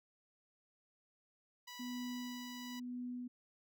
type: tone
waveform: 10% pulse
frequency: 983 Hz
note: B5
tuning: 8 cents flat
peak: -40 dBFS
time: 1.67-2.8 s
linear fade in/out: 10 ms
type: tone with tremolo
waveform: sine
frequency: 246.9 Hz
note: B3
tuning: in tune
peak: -40 dBFS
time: 1.79-3.28 s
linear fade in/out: 10 ms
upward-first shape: sine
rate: 1 Hz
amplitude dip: 55%
effects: none